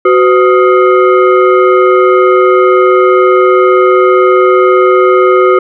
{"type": "tone with frequency modulation", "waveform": "sine", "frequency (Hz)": 371.4, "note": "F#4", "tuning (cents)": 7, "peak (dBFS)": -3, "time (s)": [0.05, 5.59], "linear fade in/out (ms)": 5, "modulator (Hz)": 878, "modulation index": 1.1, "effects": []}